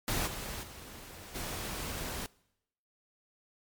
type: noise with level steps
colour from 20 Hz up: pink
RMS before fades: -32 / -40 / -48 / -38 dBFS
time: 0.08-2.26 s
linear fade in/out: 0 ms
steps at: 0.26 / 0.62 / 1.34 s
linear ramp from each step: 20 ms
effects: noise-tail reverb RT60 0.8 s tail -23 dB re dry + MP3 96 kbps